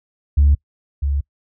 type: tone pair in turn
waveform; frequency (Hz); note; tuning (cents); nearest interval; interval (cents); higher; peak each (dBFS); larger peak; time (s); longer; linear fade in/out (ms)
sine; 71.7 / 70.43; D2 / C#2; -41 / +28; unison; 31; first; -8 / -16; first; 0.37-0.55 / 1.02-1.21; second; 10
effects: noise-tail reverb RT60 0.1 s tail -25 dB re dry + tanh soft clip ceiling -6 dBFS